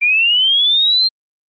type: linear sweep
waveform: sine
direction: up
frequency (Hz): 2349 to 4201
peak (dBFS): -10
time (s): 0.01-1.09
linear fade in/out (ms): 20
effects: Opus 32 kbps